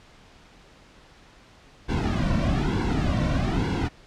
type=noise with flanger; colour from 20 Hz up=brown; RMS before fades=-24 dBFS; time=1.88-3.89 s; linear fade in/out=20 ms; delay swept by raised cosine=1.6 to 2.43 ms; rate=1.1 Hz; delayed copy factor=-0.9; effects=pink hiss -52 dBFS RMS until 4.06 s + low-pass 5000 Hz 12 dB/octave